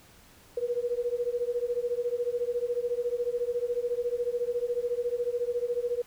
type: beating tone pair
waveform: sine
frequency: 476.1 / 490.1 Hz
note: A#4 / B4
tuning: +37 / -13 cents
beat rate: 14 Hz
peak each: -30 dBFS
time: 0.57-6.02 s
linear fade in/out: 5 ms
effects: pink hiss -56 dBFS RMS until 6.06 s